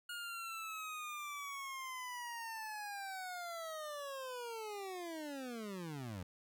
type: linear sweep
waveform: 25% pulse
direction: down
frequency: 1434 to 84.1 Hz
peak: -39 dBFS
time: 0.09-6.23 s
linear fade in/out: 5 ms
effects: none